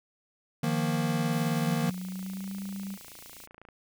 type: chord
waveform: square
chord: Eb suspended second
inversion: none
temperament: equal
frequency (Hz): 155.56 / 174.61 / 233.1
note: Eb3 / F3 / Bb3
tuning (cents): 0 / 0 / 0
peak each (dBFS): -30 / -33 / -31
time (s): 0.63-1.9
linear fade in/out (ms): 5
type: band-stop noise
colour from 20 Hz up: white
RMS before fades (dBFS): -49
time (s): 1.31-3.47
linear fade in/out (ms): 20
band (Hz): 310 to 2000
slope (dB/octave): 96
type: tone with pitch glide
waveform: sine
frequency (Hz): 180.3 to 195.49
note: F#3 to G3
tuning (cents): -45 to -4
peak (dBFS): -34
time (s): 1.64-2.98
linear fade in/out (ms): 50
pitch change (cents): +141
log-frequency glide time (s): 1.82-2.55
type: click train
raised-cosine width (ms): 0.5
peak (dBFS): -34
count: 56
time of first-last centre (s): 1.73-3.687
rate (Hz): 28.1
effects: none